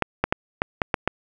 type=clicks; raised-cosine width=0.5 ms; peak=-4 dBFS; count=7; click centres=0.023 / 0.24 / 0.325 / 0.619 / 0.818 / 0.942 / 1.076 s; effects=none